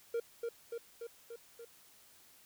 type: tone with echo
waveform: triangle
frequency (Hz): 466.2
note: A#4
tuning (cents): 0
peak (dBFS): -30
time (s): 0.14-0.2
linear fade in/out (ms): 5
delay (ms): 290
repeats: 5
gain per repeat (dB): -3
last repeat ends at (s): 1.65
effects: white hiss -62 dBFS RMS until 2.45 s